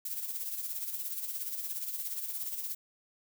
violet noise with tremolo, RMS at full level -35 dBFS, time 0.05-2.75 s, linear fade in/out 5 ms, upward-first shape sine, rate 17 Hz, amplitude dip 55%, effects none

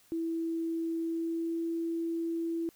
sine tone with pitch glide, 329.6 to 332.5 Hz, E4 to E4, 0 to +15 cents, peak -30 dBFS, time 0.12-2.69 s, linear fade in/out 0 ms, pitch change +15 cents, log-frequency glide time 0.99-1.64 s, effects white hiss -63 dBFS RMS until 2.75 s

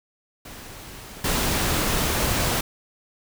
pink noise with level steps, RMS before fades -40 / -23 dBFS, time 0.45-2.61 s, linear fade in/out 5 ms, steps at 1.24 s, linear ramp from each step 5 ms, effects none

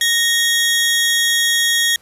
sawtooth tone pair together, 1864.7 / 3323 Hz, A#6 / G#7, 0 / 0 cents, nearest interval minor seventh, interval 1000 cents, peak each -13 dBFS, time 0.01-1.96 s, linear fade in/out 2 ms, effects pink hiss -52 dBFS RMS until 2.01 s + resampled to 32000 Hz

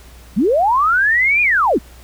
sine linear two-way sweep, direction up then down, 164.81 to 2470 to 164.81 Hz, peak -11 dBFS, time 0.36-1.79 s, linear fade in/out 20 ms, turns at 1.42 s, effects added 60 Hz sine -39 dBFS peak until 2.03 s + pink hiss -45 dBFS RMS until 2.03 s

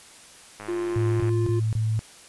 click train, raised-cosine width 0.5 ms, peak -23 dBFS, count 73, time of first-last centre 0.6-1.292 s, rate 104 Hz
triangle tone, 349.2 Hz, F4, in tune, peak -23 dBFS, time 0.68-1.6 s, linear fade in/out 10 ms
sine tone bursts, 110 Hz, A2, in tune, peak -21 dBFS, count 4, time 0.96-1.992 s, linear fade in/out 0 ms, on 240 ms, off 24 ms
effects white hiss -48 dBFS RMS until 2.28 s + resampled to 24000 Hz

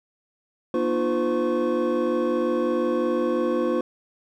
triangle tone cluster, 239.5 / 302.6 / 348.2 / 511 / 1105 Hz, A#3 / D#4 / F4 / C5 / C#6, +47 / -48 / -5 / -41 / -6 cents, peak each -25 / -27 / -23 / -23 / -31 dBFS, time 0.74-3.81 s, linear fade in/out 2 ms, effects tanh soft clip ceiling -9 dBFS

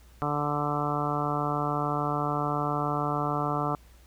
harmonic tone, 146.83 Hz, D3, in tune, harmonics 1 / 2 / 3 / 4 / 5 / 6 / 7 / 8 / 9, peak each -32 / -34 / -36 / -37 / -33 / -37 / -36 / -33 / -35 dBFS, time 0.22-3.75 s, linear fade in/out 0 ms, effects added 60 Hz sine -52 dBFS peak until 4.06 s + pink hiss -60 dBFS RMS until 4.06 s

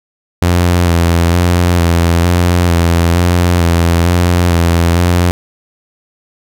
sawtooth tone with vibrato, 86.3 Hz, F2, 20 cents flat, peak -4 dBFS, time 0.42-5.31 s, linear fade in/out 0 ms, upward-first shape square, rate 1.1 Hz, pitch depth 29 cents each way, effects none

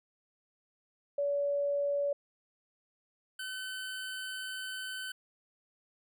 sine / 25% pulse tone pair in turn, 570 / 1521.7 Hz, C#5 / F#6, +48 / +48 cents, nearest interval octave + perfect fourth, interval 1700 cents, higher second, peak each -28 / -34 dBFS, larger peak first, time 1.18-2.13 / 3.39-5.12 s, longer second, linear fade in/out 5 ms, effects none

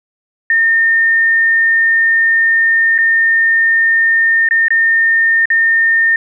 sine tone with dropouts, 1820 Hz, A#6, 42 cents flat, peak -8 dBFS, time 0.5-6.16 s, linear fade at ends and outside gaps 2 ms, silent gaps 2.98-2.986 / 4.488-4.509 / 4.683-4.705 / 5.456-5.502 s, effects none

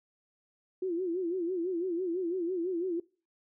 sine tone with vibrato, 354.2 Hz, F4, 24 cents sharp, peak -29 dBFS, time 0.82-3 s, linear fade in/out 5 ms, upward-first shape sine, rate 6 Hz, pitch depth 120 cents each way, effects noise-tail reverb RT60 0.4 s tail -24 dB re dry

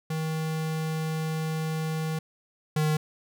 square tone pair in turn, 158.4 / 153.98 Hz, D#3 / D#3, +31 / -18 cents, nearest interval unison, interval 49 cents, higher first, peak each -28 / -23 dBFS, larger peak second, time 0.1-2.19 / 2.76-2.97 s, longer first, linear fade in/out 5 ms, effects none

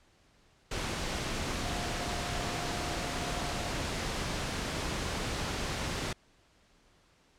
sine tone in noise, 707 Hz, F5, 21 cents sharp, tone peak -42 dBFS, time 1.65-3.69 s, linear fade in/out 5 ms, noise pink, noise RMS -34 dBFS, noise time 0.71-6.13 s, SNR -11 dB, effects pink hiss -65 dBFS RMS until 7.38 s + low-pass 7000 Hz 12 dB/octave

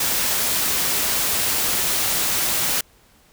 white noise, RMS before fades -21 dBFS, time 0-2.81 s, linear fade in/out 5 ms, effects pink hiss -55 dBFS RMS until 3.32 s

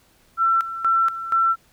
sine tone with tremolo, 1345 Hz, E6, 34 cents sharp, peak -15 dBFS, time 0.37-1.56 s, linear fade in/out 50 ms, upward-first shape square, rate 2.1 Hz, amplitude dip 75%, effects pink hiss -58 dBFS RMS until 1.72 s

